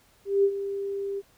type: tone with ADSR envelope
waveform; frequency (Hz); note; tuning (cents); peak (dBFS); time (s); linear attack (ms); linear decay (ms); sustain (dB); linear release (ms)
sine; 396.9; G4; +22; -16; 0.25-1.22; 190; 65; -12; 37
effects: pink hiss -61 dBFS RMS until 1.37 s